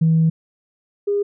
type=tone pair in turn; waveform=sine; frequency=161.7 / 406.4 Hz; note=E3 / G#4; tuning=-33 / -38 cents; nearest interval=octave + major third; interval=1595 cents; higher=second; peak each=-11 / -16 dBFS; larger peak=first; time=0.01-0.3 / 1.07-1.23 s; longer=first; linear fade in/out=10 ms; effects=tanh soft clip ceiling -8 dBFS